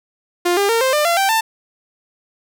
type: tone with pitch steps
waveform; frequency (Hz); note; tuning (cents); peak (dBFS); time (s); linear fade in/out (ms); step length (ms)
sawtooth; 351.6 / 401.6 / 458.6 / 523.8 / 598.2 / 683.2 / 780.2 / 891.1; F4 / G4 / A#4 / C5 / D5 / F5 / G5 / A5; +12 / +42 / -28 / +2 / +32 / -38 / -8 / +22; -10; 0.45-1.41; 10; 120
effects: none